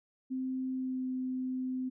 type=tone with pitch glide; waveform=sine; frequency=259.7 to 257 Hz; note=C4 to C4; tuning=-13 to -31 cents; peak=-32 dBFS; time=0.3-1.9 s; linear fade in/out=20 ms; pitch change=-18 cents; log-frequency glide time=0.73-1.06 s; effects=none